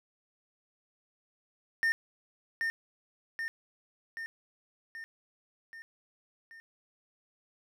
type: tone with echo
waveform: triangle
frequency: 1819 Hz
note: A#6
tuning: 43 cents flat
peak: -23 dBFS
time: 1.83-1.92 s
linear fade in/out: 0 ms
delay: 780 ms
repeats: 6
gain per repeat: -4 dB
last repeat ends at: 6.6 s
effects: none